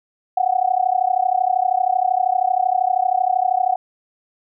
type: tone with amplitude modulation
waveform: sine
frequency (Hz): 740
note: F#5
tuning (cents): 0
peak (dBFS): -11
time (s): 0.37-3.76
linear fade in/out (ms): 5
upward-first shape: sine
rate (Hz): 32.8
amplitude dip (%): 95
effects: none